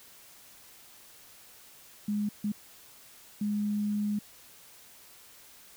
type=tone bursts at uneven times; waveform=sine; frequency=207.7 Hz; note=G#3; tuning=in tune; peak=-27 dBFS; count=3; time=2.08-2.29 / 2.44-2.52 / 3.41-4.19 s; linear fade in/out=5 ms; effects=white hiss -54 dBFS RMS until 5.76 s